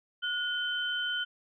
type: tone pair together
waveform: sine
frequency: 1452 / 3077 Hz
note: F#6 / G7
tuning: -33 / -33 cents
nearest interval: octave + minor second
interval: 1300 cents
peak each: -32 / -32 dBFS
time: 0.22-1.25 s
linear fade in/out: 20 ms
effects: none